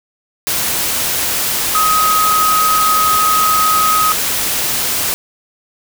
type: tone in noise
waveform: sine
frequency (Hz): 1262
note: D#6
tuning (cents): +24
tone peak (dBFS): -11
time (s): 1.75-4.12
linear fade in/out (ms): 0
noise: white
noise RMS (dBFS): -17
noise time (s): 0.47-5.14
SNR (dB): +3
effects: none